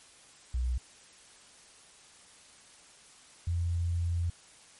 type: tone pair in turn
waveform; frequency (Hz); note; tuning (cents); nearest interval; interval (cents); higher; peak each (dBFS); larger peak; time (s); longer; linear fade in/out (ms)
sine; 61.74 / 85.81; B1 / F2; 0 / -30; tritone; 570; second; -27; neither; 0.54-0.78 / 3.47-4.3; second; 5
effects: white hiss -56 dBFS RMS until 4.79 s + MP3 48 kbps